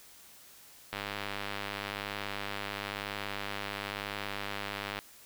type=click train; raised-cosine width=0.3 ms; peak=-19 dBFS; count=411; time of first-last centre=0.93-4.989 s; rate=101 Hz; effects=white hiss -55 dBFS RMS until 5.25 s